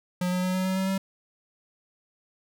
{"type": "tone with pitch steps", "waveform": "square", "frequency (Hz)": [180, 181.99, 183.99, 186.03, 188.08, 190.15, 192.25], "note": ["F#3", "F#3", "F#3", "F#3", "F#3", "F#3", "G3"], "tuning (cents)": [-47, -28, -9, 10, 29, 48, -33], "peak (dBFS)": -25, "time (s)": [0.21, 0.98], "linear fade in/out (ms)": 5, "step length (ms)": 110, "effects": []}